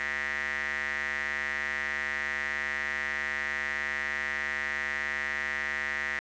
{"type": "tone with band-pass filter", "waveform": "square", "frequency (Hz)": 71.6, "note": "D2", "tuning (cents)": -43, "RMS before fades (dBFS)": -32, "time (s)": [0, 6.19], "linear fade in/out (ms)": 0, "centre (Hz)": 1900, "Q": 9.5, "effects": ["resampled to 16000 Hz", "8-bit"]}